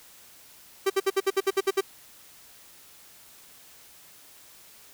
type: tone bursts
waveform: 45% pulse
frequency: 388.8 Hz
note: G4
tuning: 14 cents flat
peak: -20 dBFS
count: 10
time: 0.86-1.81 s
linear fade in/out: 10 ms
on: 41 ms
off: 60 ms
effects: white hiss -52 dBFS RMS until 4.93 s